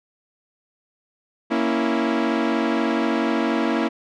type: chord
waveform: sawtooth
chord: A# diminished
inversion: none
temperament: equal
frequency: 233.1 / 277.2 / 329.6 Hz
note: A#3 / C#4 / E4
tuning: 0 / 0 / 0 cents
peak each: -19 / -21 / -19 dBFS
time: 1.5-3.89 s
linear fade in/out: 20 ms
effects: low-pass 3000 Hz 12 dB/octave